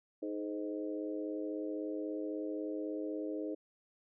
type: harmonic tone with a mistuned harmonic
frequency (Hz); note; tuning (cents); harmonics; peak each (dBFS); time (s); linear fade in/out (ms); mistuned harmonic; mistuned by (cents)
103.83; G#2; 0; 3 / 4 / 5 / 6; -38 / -42 / -43 / -48; 0.22-3.55; 10; 4; +31
effects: none